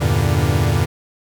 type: chord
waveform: 45% pulse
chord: E half-diminished seventh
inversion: none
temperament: equal with one note detuned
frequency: 82.41 / 98.4 / 116.54 / 146.83 Hz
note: E2 / G2 / Bb2 / D3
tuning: 0 / +7 / 0 / 0 cents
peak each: -20 dBFS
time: 0-0.86 s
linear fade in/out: 20 ms
effects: none